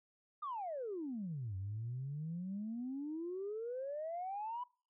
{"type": "exponential two-way sweep", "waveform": "sine", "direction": "down then up", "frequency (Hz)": [1244.5, 92.7, 1003], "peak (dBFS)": -38, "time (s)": [0.42, 4.64], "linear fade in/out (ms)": 10, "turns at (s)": 1.56, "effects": ["noise-tail reverb RT60 0.4 s tail -24 dB re dry", "tanh soft clip ceiling -34 dBFS"]}